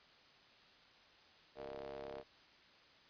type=ring-modulated tone; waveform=sawtooth; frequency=68.6 Hz; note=C#2; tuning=17 cents flat; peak=-39 dBFS; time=1.55-2.24 s; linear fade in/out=50 ms; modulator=531 Hz; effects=white hiss -64 dBFS RMS until 3.09 s + resampled to 11025 Hz